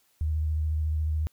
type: tone with vibrato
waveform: sine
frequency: 77.5 Hz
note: D#2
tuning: 6 cents flat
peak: -24 dBFS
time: 0.21-1.27 s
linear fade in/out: 0 ms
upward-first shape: square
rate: 14 Hz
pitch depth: 21 cents each way
effects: white hiss -67 dBFS RMS until 1.32 s